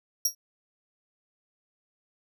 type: tone with exponential decay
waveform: sawtooth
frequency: 5650 Hz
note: F8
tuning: 19 cents sharp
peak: -16 dBFS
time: 0.25-0.35 s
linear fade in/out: 5 ms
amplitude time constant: 21 ms
effects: none